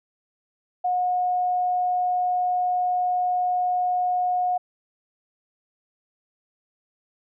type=tone; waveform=sine; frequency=724 Hz; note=F#5; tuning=38 cents flat; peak=-20 dBFS; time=0.84-4.58 s; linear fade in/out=10 ms; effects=none